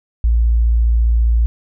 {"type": "tone", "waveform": "sine", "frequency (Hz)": 57.4, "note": "A#1", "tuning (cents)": -26, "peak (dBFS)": -10, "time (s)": [0.24, 1.46], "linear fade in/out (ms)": 0, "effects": []}